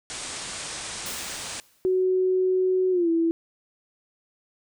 white low-pass noise, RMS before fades -35 dBFS, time 0.1-1.6 s, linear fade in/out 0 ms, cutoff 9500 Hz, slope 96 dB/octave
white noise with exponential decay, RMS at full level -34 dBFS, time 1.06-2.03 s, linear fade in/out 2 ms, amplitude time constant 210 ms
sine tone with pitch glide, 371.7 to 331.1 Hz, F#4 to E4, +8 to +8 cents, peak -19 dBFS, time 1.85-3.31 s, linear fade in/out 0 ms, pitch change -200 cents, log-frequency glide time 2.91-3.09 s
effects none

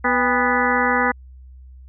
harmonic tone with a mistuned harmonic, 246.9 Hz, B3, in tune, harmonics 1 / 2 / 3 / 4 / 5 / 6 / 7 / 8, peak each -24 / -24 / -24 / -24 / -24 / -24 / -24 / -24 dBFS, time 0.04-1.12 s, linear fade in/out 10 ms, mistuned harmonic 3, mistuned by +130 cents, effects added 64 Hz sine -39 dBFS peak until 1.88 s

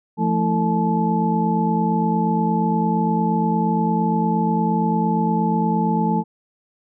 sine tone cluster, 172 / 220.6 / 328.2 / 447.1 / 863 Hz, F3 / A3 / E4 / A4 / A5, -26 / +5 / -8 / +28 / -34 cents, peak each -21 / -21 / -29 / -28 / -22 dBFS, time 0.17-6.24 s, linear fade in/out 50 ms, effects none

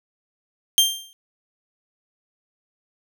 sawtooth tone with exponential decay, 3174 Hz, G7, 21 cents sharp, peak -7 dBFS, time 0.78-1.13 s, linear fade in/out 0 ms, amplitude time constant 74 ms, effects none

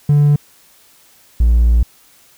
triangle tone pair in turn, 146 / 58.08 Hz, D3 / A#1, -10 / -6 cents, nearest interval octave + major third, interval 1596 cents, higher first, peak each -5 dBFS, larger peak neither, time 0.09-0.36 / 1.4-1.83 s, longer second, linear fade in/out 5 ms, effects tanh soft clip ceiling -2 dBFS + white hiss -49 dBFS RMS until 2.37 s

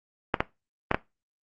clicks, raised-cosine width 0.5 ms, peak -6 dBFS, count 4, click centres 0.342 / 0.405 / 0.914 / 0.945 s, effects noise-tail reverb RT60 0.2 s tail -17 dB re dry + Opus 24 kbps

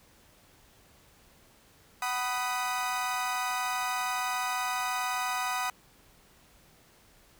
30% pulse chord, B major, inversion second, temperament equal with one note detuned, 749 / 987.8 / 1244.5 Hz, F#5 / B5 / D#6, +21 / 0 / 0 cents, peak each -31 dBFS, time 2.02-5.7 s, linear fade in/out 2 ms, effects pink hiss -60 dBFS RMS until 7.39 s

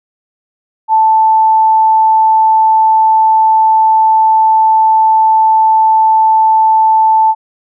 sine tone, 880 Hz, A5, in tune, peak -5 dBFS, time 0.88-7.35 s, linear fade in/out 50 ms, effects none

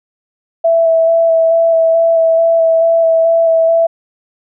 sine tone with vibrato, 659 Hz, E5, 1 cent flat, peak -7 dBFS, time 0.64-3.87 s, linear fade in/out 10 ms, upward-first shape square, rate 2.3 Hz, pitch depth 12 cents each way, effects none

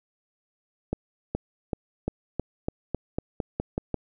accelerating click train, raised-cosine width 2 ms, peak -13 dBFS, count 12, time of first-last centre 0.93-3.943 s, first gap 420 ms, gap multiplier 0.91, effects none

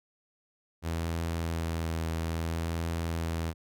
sawtooth tone with vibrato, 82.41 Hz, E2, in tune, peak -26 dBFS, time 0.82-3.54 s, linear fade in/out 50 ms, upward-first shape triangle, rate 0.6 Hz, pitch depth 20 cents each way, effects none

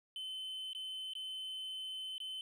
triangle tone with dropouts, 3057 Hz, G7, 44 cents flat, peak -39 dBFS, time 0.16-2.41 s, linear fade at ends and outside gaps 1 ms, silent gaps 0.732-0.749 / 1.135-1.152 / 2.181-2.202 s, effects none

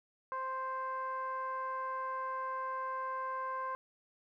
15% pulse tone with low-pass filter, 523.3 Hz, C5, in tune, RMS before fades -38 dBFS, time 0.32-3.75 s, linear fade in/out 0 ms, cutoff 1200 Hz, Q 5.6, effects none

